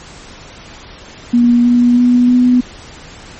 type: tone with pitch steps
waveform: sine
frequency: 239.7 / 242.5 / 245.3 / 248.2 Hz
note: A#3 / B3 / B3 / B3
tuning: +48 / -31 / -12 / +9 cents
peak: -6 dBFS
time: 1.33-2.61 s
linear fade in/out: 10 ms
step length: 320 ms
effects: pink hiss -35 dBFS RMS until 3.39 s + MP3 32 kbps